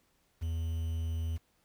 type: tone with quantisation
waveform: triangle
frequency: 81.8 Hz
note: E2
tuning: 13 cents flat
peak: -29 dBFS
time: 0.41-1.38 s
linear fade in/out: 20 ms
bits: 9
effects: pink hiss -72 dBFS RMS until 1.64 s